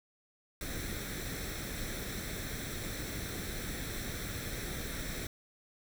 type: noise with comb filter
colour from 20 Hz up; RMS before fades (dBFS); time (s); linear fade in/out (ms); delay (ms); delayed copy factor
pink; -39; 0.61-5.27; 2; 0.52; +0.65
effects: none